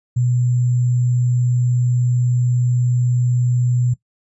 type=tone with sample-and-hold; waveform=sine; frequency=123.47 Hz; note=B2; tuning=in tune; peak=-14 dBFS; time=0.16-3.94 s; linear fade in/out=10 ms; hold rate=7350 Hz; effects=noise-tail reverb RT60 0.1 s tail -17 dB re dry + resampled to 24000 Hz